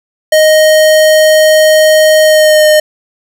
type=tone with pitch glide; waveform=square; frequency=622.3 to 612.3 Hz; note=D#5 to D#5; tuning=0 to -28 cents; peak=-4 dBFS; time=0.32-2.8 s; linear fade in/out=5 ms; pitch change=-28 cents; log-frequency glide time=2.23-2.67 s; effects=none